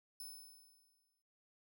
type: tone with exponential decay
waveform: 10% pulse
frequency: 5260 Hz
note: E8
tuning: 5 cents flat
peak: -39 dBFS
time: 0.2-1.22 s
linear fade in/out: 2 ms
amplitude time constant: 220 ms
effects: noise-tail reverb RT60 0.2 s tail -19 dB re dry